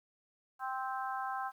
harmonic tone, 261.6 Hz, C4, in tune, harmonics 3 / 4 / 5 / 6, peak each -38 / -40 / -42 / -44 dBFS, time 0.59-1.52 s, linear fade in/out 50 ms, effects 11-bit

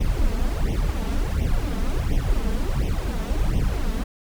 brown noise with flanger, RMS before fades -22 dBFS, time 0-4.04 s, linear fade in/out 10 ms, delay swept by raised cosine 0.33 to 4.53 ms, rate 1.4 Hz, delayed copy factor +0.85, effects none

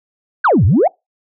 sine exponential two-way sweep, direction down then up, 1661.2 to 81.9 to 836 Hz, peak -7 dBFS, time 0.44-0.88 s, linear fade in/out 10 ms, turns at 0.65 s, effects noise-tail reverb RT60 0.2 s tail -26 dB re dry + tanh soft clip ceiling -4 dBFS

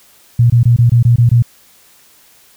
sine tone bursts, 119 Hz, A#2, 36 cents sharp, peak -5 dBFS, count 8, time 0.39-1.424 s, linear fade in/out 5 ms, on 110 ms, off 22 ms, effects white hiss -47 dBFS RMS until 2.56 s

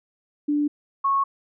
sine tone pair in turn, 293.7 / 1099.6 Hz, D4 / C#6, 0 / -14 cents, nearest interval octave + major seventh, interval 2286 cents, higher second, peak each -19 / -18 dBFS, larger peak second, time 0.48-0.68 / 1.04-1.24 s, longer neither, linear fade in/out 10 ms, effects none

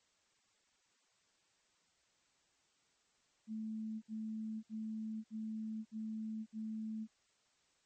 sine tone bursts, 218.8 Hz, A3, 9 cents flat, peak -39 dBFS, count 6, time 3.47-7.075 s, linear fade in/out 50 ms, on 550 ms, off 61 ms, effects white hiss -75 dBFS RMS until 7.85 s + MP3 32 kbps

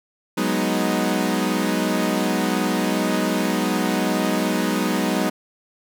sawtooth chord, G# minor seventh, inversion third, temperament equal, 185 / 207.7 / 246.9 / 311.1 Hz, F#3 / G#3 / B3 / D#4, 0 / 0 / 0 / 0 cents, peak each -21 dBFS, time 0.37-5.3 s, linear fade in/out 10 ms, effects none

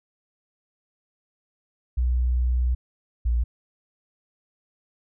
sine tone pair in turn, 61.74 / 58.97 Hz, B1 / A#1, 0 / +21 cents, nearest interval minor second, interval 79 cents, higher first, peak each -19 dBFS, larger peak neither, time 1.97-2.75 / 3.25-3.44 s, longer first, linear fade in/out 10 ms, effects none

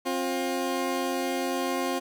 20% pulse tone pair together, 265.6 / 354.5 Hz, C4 / F4, +26 / +26 cents, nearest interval perfect fourth, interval 500 cents, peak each -24 / -25 dBFS, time 0.05-2 s, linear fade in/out 20 ms, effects 10-bit

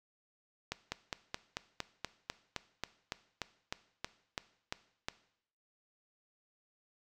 slowing click train, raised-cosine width 0.2 ms, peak -18 dBFS, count 17, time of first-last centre 0.72-5.085 s, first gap 200 ms, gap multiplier 1.04, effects noise-tail reverb RT60 0.7 s tail -17 dB re dry

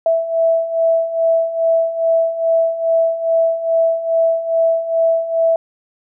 sine beating tone pair, 657 / 659.4 Hz, E5 / E5, -6 / 0 cents, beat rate 2.4 Hz, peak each -19 / -14 dBFS, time 0.06-5.56 s, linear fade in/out 2 ms, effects none

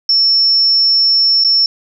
sine tone with dropouts, 5400 Hz, E8, 41 cents sharp, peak -8 dBFS, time 0.09-1.66 s, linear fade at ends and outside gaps 2 ms, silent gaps 1.439-1.446 s, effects none

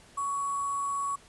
sine tone with sample-and-hold, 1121 Hz, C#6, 19 cents sharp, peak -28 dBFS, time 0.17-1.16 s, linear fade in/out 10 ms, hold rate 8820 Hz, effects pink hiss -56 dBFS RMS until 1.28 s + resampled to 24000 Hz

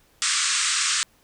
white band-pass noise, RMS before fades -23 dBFS, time 0.22-1.03 s, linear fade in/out 0 ms, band 1100 to 8800 Hz, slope 96 dB/octave, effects pink hiss -60 dBFS RMS until 1.23 s

